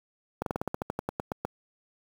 slowing click train, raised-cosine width 1 ms, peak -15 dBFS, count 14, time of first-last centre 0.42-1.45 s, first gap 42 ms, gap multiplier 1.1, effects high-pass 80 Hz 12 dB/octave + 7-bit

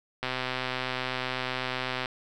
click train, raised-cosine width 0.3 ms, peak -14 dBFS, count 235, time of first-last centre 0.23-2.058 s, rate 128 Hz, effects none

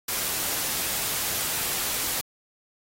white noise, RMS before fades -28 dBFS, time 0.08-2.21 s, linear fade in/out 5 ms, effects AAC 48 kbps

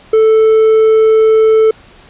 triangle tone, 440 Hz, A4, in tune, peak -3 dBFS, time 0.13-1.71 s, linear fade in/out 5 ms, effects pink hiss -41 dBFS RMS until 2.09 s + resampled to 8000 Hz

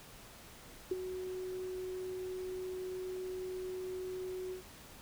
sine tone with ADSR envelope, 370 Hz, F#4, in tune, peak -28 dBFS, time 0.91-4.63 s, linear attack 6 ms, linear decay 24 ms, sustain -10 dB, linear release 110 ms, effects pink hiss -54 dBFS RMS until 5.01 s

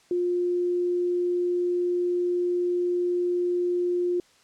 sine tone, 354 Hz, F4, 23 cents sharp, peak -22 dBFS, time 0.11-4.2 s, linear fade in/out 2 ms, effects white hiss -59 dBFS RMS until 4.43 s + low-pass 7000 Hz 12 dB/octave

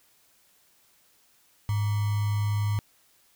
sine tone with sample-and-hold, 103.83 Hz, G#2, in tune, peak -23 dBFS, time 1.69-2.79 s, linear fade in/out 0 ms, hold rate 1050 Hz, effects white hiss -63 dBFS RMS until 3.35 s

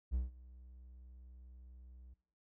triangle tone with ADSR envelope, 62.3 Hz, B1, 16 cents sharp, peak -29 dBFS, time 0.11-2.14 s, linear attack 33 ms, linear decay 160 ms, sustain -22 dB, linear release 7 ms, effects noise-tail reverb RT60 0.6 s tail -21 dB re dry

